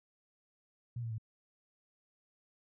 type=tone with pitch steps; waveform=sine; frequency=119.6 / 114.73 / 110.05 Hz; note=A#2 / A#2 / A2; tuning=+45 / -27 / +1 cents; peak=-36 dBFS; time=0.96-1.182 s; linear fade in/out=5 ms; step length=74 ms; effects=none